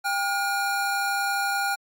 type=tone pair together; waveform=square; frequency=797.4 / 1429 Hz; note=G5 / F6; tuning=+29 / +39 cents; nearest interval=minor seventh; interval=1010 cents; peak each=-27 dBFS; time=0.04-1.76 s; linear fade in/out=20 ms; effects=AAC 64 kbps